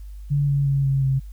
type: tone with pitch steps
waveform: sine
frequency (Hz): 143.2 / 140.82 / 138.48 / 136.18 / 133.92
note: D3 / C#3 / C#3 / C#3 / C3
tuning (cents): -43 / +28 / -1 / -30 / +41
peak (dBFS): -17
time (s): 0.3-1.2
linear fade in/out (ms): 20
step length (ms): 180
effects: added 50 Hz sine -34 dBFS peak until 1.32 s + white hiss -61 dBFS RMS until 1.32 s